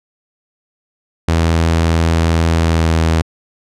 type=tone with pitch glide; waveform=sawtooth; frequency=82.41 to 81.28 Hz; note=E2 to E2; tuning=0 to -24 cents; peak=-7 dBFS; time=1.28-3.22 s; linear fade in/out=5 ms; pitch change=-24 cents; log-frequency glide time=2.61-2.94 s; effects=low-pass 8000 Hz 12 dB/octave